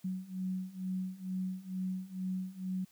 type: beating tone pair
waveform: sine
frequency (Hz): 185 / 187.2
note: F#3 / F#3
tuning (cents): 0 / +20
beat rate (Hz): 2.2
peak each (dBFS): -39 / -37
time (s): 0.04-2.85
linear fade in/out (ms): 10
effects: white hiss -66 dBFS RMS until 2.91 s